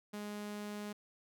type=tone; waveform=sawtooth; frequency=207.7 Hz; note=G#3; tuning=in tune; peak=-37 dBFS; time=0.13-0.93 s; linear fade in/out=10 ms; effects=none